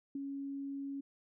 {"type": "tone with ADSR envelope", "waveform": "sine", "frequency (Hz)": 277.2, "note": "C#4", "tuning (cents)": 0, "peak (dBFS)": -35, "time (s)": [0.15, 1.01], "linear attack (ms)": 4, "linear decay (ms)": 23, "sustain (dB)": -3, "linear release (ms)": 10, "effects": []}